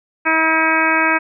harmonic tone with a mistuned harmonic, 320.7 Hz, E4, 48 cents flat, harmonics 1 / 2 / 3 / 4 / 5 / 6 / 7 / 8, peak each -22 / -24 / -20 / -21 / -18 / -24 / -20 / -22 dBFS, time 0.25-1.19 s, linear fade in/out 20 ms, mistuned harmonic 8, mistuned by -22 cents, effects none

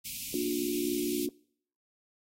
white band-stop noise, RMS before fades -39 dBFS, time 0.04-1.27 s, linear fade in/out 20 ms, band 290 to 2200 Hz, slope 96 dB/octave
sine chord, Bb major, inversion none, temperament equal with one note detuned, 233.1 / 293.7 / 357.8 Hz, Bb3 / D4 / F4, 0 / 0 / +42 cents, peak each -38 / -32 / -32 dBFS, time 0.34-1.29 s, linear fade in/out 2 ms
effects noise-tail reverb RT60 0.6 s tail -24 dB re dry + AAC 48 kbps

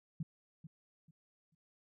sine tone with echo, 160 Hz, D#3, 49 cents sharp, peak -35 dBFS, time 0.2-0.23 s, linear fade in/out 5 ms, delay 440 ms, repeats 3, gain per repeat -12 dB, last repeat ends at 1.55 s, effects none

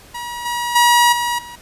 sawtooth tone with level steps, 959 Hz, A#5, 49 cents sharp, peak -22 / -16 / -6 / -14 / -29 dBFS, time 0.14-1.56 s, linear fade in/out 10 ms, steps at 0.45 / 0.75 / 1.12 / 1.38 s, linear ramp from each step 10 ms, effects pink hiss -44 dBFS RMS until 1.61 s + resampled to 32000 Hz

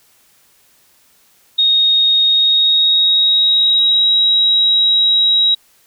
sine tone with pitch glide, 3729 to 3840 Hz, A#7 to B7, 0 to -49 cents, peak -9 dBFS, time 1.58-5.55 s, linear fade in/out 10 ms, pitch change +51 cents, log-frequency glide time 2.25-4.08 s, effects white hiss -53 dBFS RMS until 5.86 s

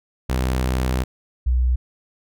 sawtooth / sine tone pair in turn, 63.7 / 62.1 Hz, C2 / B1, -46 / +10 cents, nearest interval unison, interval 44 cents, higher first, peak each -15 dBFS, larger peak neither, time 0.29-1.04 / 1.46-1.76 s, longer first, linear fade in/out 10 ms, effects none

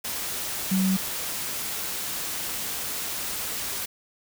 sine tone in noise, 189.7 Hz, F#3, 43 cents sharp, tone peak -20 dBFS, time 0.71-0.97 s, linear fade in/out 10 ms, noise white, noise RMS -31 dBFS, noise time 0.04-3.86 s, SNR +8 dB, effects none

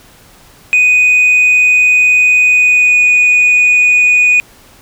sine tone with pitch glide, 2489 to 2472 Hz, D#7 to D#7, 0 to -12 cents, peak -3 dBFS, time 0.73-4.4 s, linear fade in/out 0 ms, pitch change -12 cents, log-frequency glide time 2.45-3.09 s, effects tanh soft clip ceiling -4 dBFS + pink hiss -42 dBFS RMS until 4.81 s

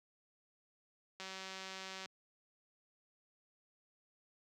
click train, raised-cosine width 0.2 ms, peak -29 dBFS, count 164, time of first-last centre 1.2-2.058 s, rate 190 Hz, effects high-pass 150 Hz 12 dB/octave

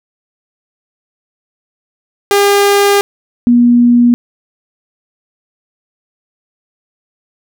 sawtooth / sine tone pair in turn, 403.2 / 240.6 Hz, G4 / B3, +49 / -45 cents, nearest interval major sixth, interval 894 cents, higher first, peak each -3 / -4 dBFS, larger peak first, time 2.31-3.01 / 3.47-4.14 s, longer first, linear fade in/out 0 ms, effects none

